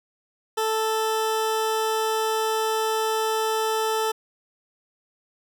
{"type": "tone", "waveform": "20% pulse", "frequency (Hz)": 440, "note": "A4", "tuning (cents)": 0, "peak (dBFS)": -17, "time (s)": [0.57, 4.12], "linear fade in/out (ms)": 10, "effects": []}